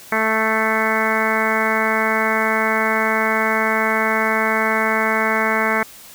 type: harmonic tone with a mistuned harmonic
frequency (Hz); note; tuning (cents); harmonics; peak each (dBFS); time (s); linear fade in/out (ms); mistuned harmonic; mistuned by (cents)
220; A3; 0; 1 / 2 / 3 / 4 / 5 / 6 / 7 / 8 / 9 / 10; -25 / -25 / -25 / -25 / -25 / -25 / -25 / -25 / -25 / -25; 0.12-5.83; 2; 9; +16
effects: white hiss -41 dBFS RMS until 6.14 s